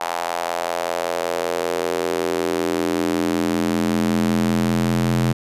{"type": "tone with high-pass filter sweep", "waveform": "square", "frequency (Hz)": 42.62, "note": "F1", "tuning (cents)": -41, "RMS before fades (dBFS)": -21, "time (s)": [0, 5.33], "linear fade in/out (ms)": 10, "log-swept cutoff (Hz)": [800, 150], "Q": 2.7, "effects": ["resampled to 32000 Hz"]}